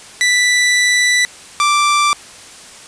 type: tone pair in turn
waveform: sawtooth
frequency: 1975.5 / 1174.6 Hz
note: B6 / D6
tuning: 0 / 0 cents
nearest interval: major sixth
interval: 900 cents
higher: first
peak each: -7 dBFS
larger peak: neither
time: 0.21-1.25 / 1.6-2.13 s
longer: first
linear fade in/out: 0 ms
effects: white hiss -37 dBFS RMS until 2.87 s + resampled to 22050 Hz